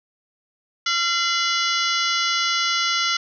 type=harmonic tone with a mistuned harmonic; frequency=685 Hz; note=F5; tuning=34 cents flat; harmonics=2 / 3 / 4 / 5 / 6 / 7 / 8 / 9; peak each=-24 / -26 / -27 / -28 / -29 / -29 / -30 / -31 dBFS; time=0.86-3.17 s; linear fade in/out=5 ms; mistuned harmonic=4; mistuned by=+120 cents; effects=none